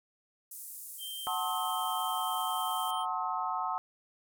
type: band-pass noise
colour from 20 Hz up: pink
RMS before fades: -45 dBFS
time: 0.51-2.91 s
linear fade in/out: 5 ms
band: 9000 to 16000 Hz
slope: 24 dB/octave
type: tone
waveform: square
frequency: 3145 Hz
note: G7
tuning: 5 cents sharp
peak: -40 dBFS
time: 0.98-3.06 s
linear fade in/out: 50 ms
type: chord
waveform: sine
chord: F# diminished seventh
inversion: none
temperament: just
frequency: 740 / 888 / 1065.6 / 1278.7 Hz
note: F#5 / A5 / C6 / Eb6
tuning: 0 / +16 / +31 / +47 cents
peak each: -36 dBFS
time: 1.27-3.78 s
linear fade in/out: 0 ms
effects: none

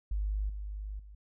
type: tone with level steps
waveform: sine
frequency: 51 Hz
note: G#1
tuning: 31 cents flat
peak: -29 / -36 / -47 dBFS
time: 0.11-1.15 s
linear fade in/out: 5 ms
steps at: 0.49 / 0.99 s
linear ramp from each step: 5 ms
effects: none

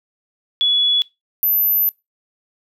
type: tone pair in turn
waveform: sine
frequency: 3398 / 12109 Hz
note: G#7 / F#9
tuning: +39 / +39 cents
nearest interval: octave + minor seventh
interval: 2200 cents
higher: second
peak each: -13 / -13 dBFS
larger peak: neither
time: 0.61-1.02 / 1.43-1.89 s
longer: second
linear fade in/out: 0 ms
effects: noise-tail reverb RT60 0.2 s tail -21 dB re dry

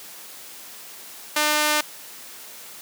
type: tone with high-pass filter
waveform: sawtooth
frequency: 301 Hz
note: D4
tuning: 43 cents sharp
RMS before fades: -21 dBFS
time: 1.36-1.81 s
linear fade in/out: 5 ms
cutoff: 890 Hz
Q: 0.51
effects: white hiss -41 dBFS RMS until 2.81 s + high-pass 200 Hz 12 dB/octave

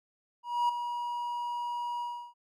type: tone with ADSR envelope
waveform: triangle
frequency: 960 Hz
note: B5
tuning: 49 cents flat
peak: -21 dBFS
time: 0.43-2.34 s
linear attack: 260 ms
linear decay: 7 ms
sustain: -9 dB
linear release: 330 ms
effects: none

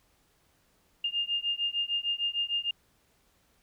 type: beating tone pair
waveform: sine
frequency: 2814 / 2820.6 Hz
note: F7 / F7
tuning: +12 / +17 cents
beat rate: 6.6 Hz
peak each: -31 dBFS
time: 1.04-2.71 s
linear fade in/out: 5 ms
effects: pink hiss -68 dBFS RMS until 3.62 s

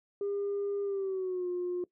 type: tone with pitch glide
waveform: sine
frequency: 402.7 to 356.7 Hz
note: G4 to F4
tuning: +47 to +37 cents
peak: -29 dBFS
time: 0.21-1.84 s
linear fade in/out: 2 ms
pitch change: -210 cents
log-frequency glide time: 0.83-1.48 s
effects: noise-tail reverb RT60 0.1 s tail -20 dB re dry + tanh soft clip ceiling -27 dBFS

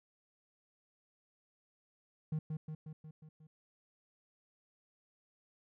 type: tone with echo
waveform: triangle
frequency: 155.56 Hz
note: D#3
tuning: in tune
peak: -30 dBFS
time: 2.32-2.39 s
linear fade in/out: 5 ms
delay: 180 ms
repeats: 6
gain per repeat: -4 dB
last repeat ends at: 3.47 s
effects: tanh soft clip ceiling -27 dBFS

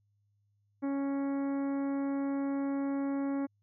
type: harmonic tone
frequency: 277.2 Hz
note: C#4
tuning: in tune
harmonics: 1 / 2 / 3 / 4 / 5 / 6 / 7 / 8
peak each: -30 / -41 / -46 / -49 / -53 / -57 / -58 / -59 dBFS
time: 0.82-3.47 s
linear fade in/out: 20 ms
effects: added 102 Hz sine -70 dBFS peak until 3.62 s

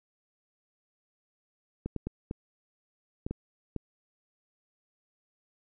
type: clicks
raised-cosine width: 3 ms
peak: -20 dBFS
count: 7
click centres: 1.86 / 1.963 / 2.07 / 2.311 / 3.265 / 3.31 / 3.763 s
effects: none

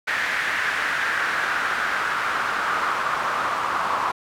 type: noise with band-pass filter sweep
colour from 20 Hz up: pink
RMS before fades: -24 dBFS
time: 0.07-4.12 s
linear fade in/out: 10 ms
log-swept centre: 1800 to 1100 Hz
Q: 3.4
effects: none

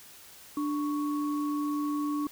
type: tone pair together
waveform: sine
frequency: 294.6 / 1112.3 Hz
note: D4 / C#6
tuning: +6 / +6 cents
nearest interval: octave + major seventh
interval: 2300 cents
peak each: -28 / -36 dBFS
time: 0.57-2.27 s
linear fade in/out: 2 ms
effects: white hiss -51 dBFS RMS until 2.31 s

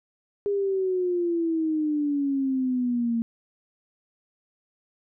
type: exponential sweep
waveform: sine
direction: down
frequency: 408.4 to 228.2 Hz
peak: -22 dBFS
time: 0.46-3.22 s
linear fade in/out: 0 ms
effects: none

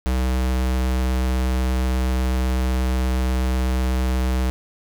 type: tone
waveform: square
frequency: 63.7 Hz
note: C2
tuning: 46 cents flat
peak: -19 dBFS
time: 0.06-4.5 s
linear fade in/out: 0 ms
effects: none

